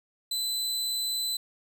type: tone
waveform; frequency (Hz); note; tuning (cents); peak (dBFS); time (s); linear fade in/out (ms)
sawtooth; 4019; B7; +30; -25; 0.31-1.37; 5
effects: none